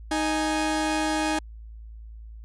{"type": "tone pair together", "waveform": "sawtooth", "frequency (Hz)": [311.1, 830.6], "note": ["D#4", "G#5"], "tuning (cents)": [0, 0], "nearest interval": "octave + perfect fourth", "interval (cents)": 1700, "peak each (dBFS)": [-21, -24], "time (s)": [0.11, 1.39], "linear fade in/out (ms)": 5, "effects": ["added 55 Hz sine -39 dBFS peak until 2.44 s", "resampled to 24000 Hz"]}